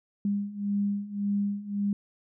sine beating tone pair, 201.2 / 203 Hz, G3 / G#3, +45 / -39 cents, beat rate 1.8 Hz, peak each -31 / -28 dBFS, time 0.25-1.93 s, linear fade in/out 2 ms, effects none

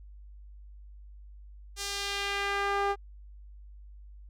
sawtooth tone with band-pass filter sweep, 400.6 Hz, G4, 38 cents sharp, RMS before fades -31 dBFS, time 1.76-2.96 s, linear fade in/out 50 ms, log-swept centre 6500 to 840 Hz, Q 1.1, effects added 50 Hz sine -46 dBFS peak until 4.29 s

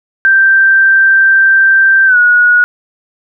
sine tone with pitch glide, 1568 to 1454.6 Hz, G6 to F#6, 0 to -30 cents, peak -4 dBFS, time 0.25-2.64 s, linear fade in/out 0 ms, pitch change -130 cents, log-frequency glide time 2.06-2.17 s, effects none

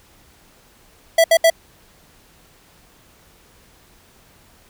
square tone bursts, 659.3 Hz, E5, in tune, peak -10 dBFS, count 3, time 1.18-1.501 s, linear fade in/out 5 ms, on 61 ms, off 69 ms, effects pink hiss -52 dBFS RMS until 4.69 s

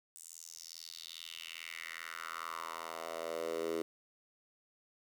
10% pulse tone with high-pass filter sweep, 82.41 Hz, E2, in tune, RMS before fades -43 dBFS, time 0.16-3.82 s, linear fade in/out 0 ms, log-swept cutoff 8300 to 370 Hz, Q 3.4, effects 10-bit

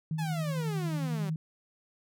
sine tone with tremolo, 158 Hz, D#3, 27 cents sharp, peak -28 dBFS, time 0.11-1.36 s, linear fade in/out 2 ms, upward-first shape sine, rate 11 Hz, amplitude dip 35%
sawtooth exponential sweep, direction down, 880 to 185 Hz, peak -33 dBFS, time 0.18-1.3 s, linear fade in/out 10 ms
effects none

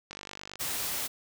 click train, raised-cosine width 0.2 ms, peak -23 dBFS, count 23, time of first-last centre 0.11-0.556 s, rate 49.3 Hz
white noise, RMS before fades -33 dBFS, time 0.59-1.08 s, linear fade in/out 20 ms
effects none

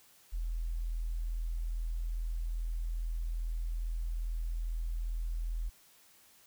sine tone, 41.2 Hz, E1, in tune, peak -32 dBFS, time 0.32-5.7 s, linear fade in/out 20 ms, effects white hiss -62 dBFS RMS until 6.46 s

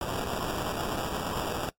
white noise with sample-and-hold, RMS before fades -32 dBFS, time 0.01-1.69 s, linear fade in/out 2 ms, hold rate 2100 Hz, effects noise-tail reverb RT60 0.1 s tail -19 dB re dry + AAC 64 kbps

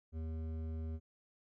triangle tone with hard clipping, 80 Hz, D#2, 49 cents sharp, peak -40 dBFS, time 0.12-1 s, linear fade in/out 50 ms, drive 15 dB, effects none

